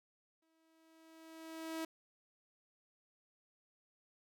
sawtooth tone with exponential growth, 323.1 Hz, E4, 35 cents flat, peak -34 dBFS, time 0.42-1.85 s, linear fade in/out 5 ms, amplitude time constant 310 ms, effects none

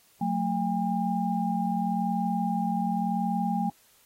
sine tone cluster, 182.8 / 223.7 / 807 Hz, F#3 / A3 / G#5, -21 / +29 / -50 cents, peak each -29 dBFS, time 0.21-3.7 s, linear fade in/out 5 ms, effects white hiss -61 dBFS RMS until 4.05 s + AAC 48 kbps

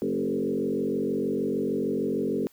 sine tone with frequency modulation, 329.6 Hz, E4, in tune, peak -24 dBFS, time 0.02-2.47 s, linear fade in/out 0 ms, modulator 46.5 Hz, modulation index 2.9, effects white hiss -60 dBFS RMS until 2.52 s

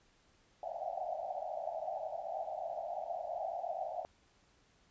pink band-pass noise, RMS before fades -40 dBFS, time 0.63-4.05 s, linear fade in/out 0 ms, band 610 to 790 Hz, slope 96 dB/octave, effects pink hiss -69 dBFS RMS until 4.9 s + resampled to 16000 Hz

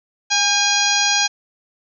harmonic tone with a mistuned harmonic, 821 Hz, G#5, 20 cents flat, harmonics 1 / 2 / 3 / 4 / 5 / 6 / 7 / 8, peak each -23 / -23 / -23 / -23 / -23 / -23 / -23 / -23 dBFS, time 0.3-1.28 s, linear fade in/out 20 ms, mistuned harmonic 2, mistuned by -42 cents, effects none

